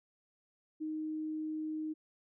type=tone; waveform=sine; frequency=311.1 Hz; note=D#4; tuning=in tune; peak=-35 dBFS; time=0.8-1.94 s; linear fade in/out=20 ms; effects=none